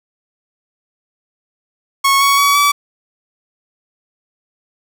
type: tone with pitch steps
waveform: sawtooth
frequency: 1100 / 1116 / 1132.2 / 1148.7 Hz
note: C#6 / C#6 / C#6 / D6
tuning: -14 / +11 / +36 / -39 cents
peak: -6 dBFS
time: 2.04-2.72 s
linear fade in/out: 10 ms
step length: 170 ms
effects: none